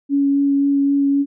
sine tone with vibrato, 280 Hz, C#4, 18 cents sharp, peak -13 dBFS, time 0.09-1.26 s, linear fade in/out 50 ms, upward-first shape sine, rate 3.8 Hz, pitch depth 9 cents each way, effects none

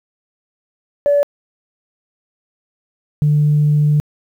sine tone pair in turn, 575 / 148.82 Hz, D5 / D3, -37 / +23 cents, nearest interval octave + major seventh, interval 2340 cents, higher first, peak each -9 dBFS, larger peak neither, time 1.06-1.23 / 3.22-4 s, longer second, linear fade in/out 0 ms, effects tanh soft clip ceiling -6 dBFS + 8-bit

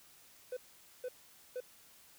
triangle tone bursts, 503 Hz, B4, 32 cents sharp, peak -35 dBFS, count 3, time 0.52-1.604 s, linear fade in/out 5 ms, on 48 ms, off 470 ms, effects white hiss -61 dBFS RMS until 2.18 s

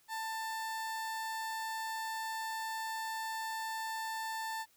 30% pulse tone, 889 Hz, A5, 18 cents sharp, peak -34 dBFS, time 0.08-4.66 s, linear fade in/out 50 ms, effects white hiss -68 dBFS RMS until 4.76 s

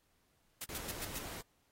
white noise bursts, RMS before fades -41 dBFS, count 5, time 0.61-1.185 s, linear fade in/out 5 ms, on 35 ms, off 100 ms
pink noise, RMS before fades -46 dBFS, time 0.69-1.41 s, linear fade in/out 0 ms
effects pink hiss -75 dBFS RMS until 1.71 s + AAC 48 kbps

